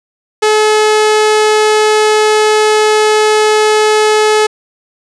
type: tone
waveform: sawtooth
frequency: 428.5 Hz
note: A4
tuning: 46 cents flat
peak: -3 dBFS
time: 0.42-4.47 s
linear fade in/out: 10 ms
effects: resampled to 22050 Hz + 7-bit